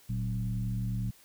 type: tone with frequency modulation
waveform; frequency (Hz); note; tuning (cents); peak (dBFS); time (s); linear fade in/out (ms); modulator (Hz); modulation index
sine; 115.9; A#2; -10; -29; 0.09-1.11; 10; 71; 0.95
effects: white hiss -59 dBFS RMS until 1.24 s